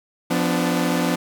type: chord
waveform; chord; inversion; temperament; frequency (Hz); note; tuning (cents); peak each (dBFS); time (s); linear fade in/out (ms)
sawtooth; B diminished; second; equal with one note detuned; 174.61 / 250.8 / 293.7; F3 / B3 / D4; 0 / +27 / 0; -19 / -19 / -20; 0.3-1.16; 10
effects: none